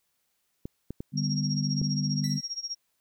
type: clicks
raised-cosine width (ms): 3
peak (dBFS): -22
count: 4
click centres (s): 0.655 / 0.906 / 1.005 / 1.816
type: chord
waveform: sine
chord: G major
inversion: second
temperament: equal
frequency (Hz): 146.83 / 196 / 246.9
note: D3 / G3 / B3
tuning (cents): 0 / 0 / 0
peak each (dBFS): -28 / -31 / -33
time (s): 1.12-2.41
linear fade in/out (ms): 50
type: tone with tremolo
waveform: sine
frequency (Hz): 5590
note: F8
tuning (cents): +1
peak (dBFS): -29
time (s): 1.17-2.75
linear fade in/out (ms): 5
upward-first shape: sine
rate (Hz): 15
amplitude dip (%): 90
type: tone with exponential decay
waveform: 10% pulse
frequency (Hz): 1975.5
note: B6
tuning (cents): 0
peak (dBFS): -30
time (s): 2.24-2.57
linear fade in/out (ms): 0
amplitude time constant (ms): 70
effects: white hiss -75 dBFS RMS until 3 s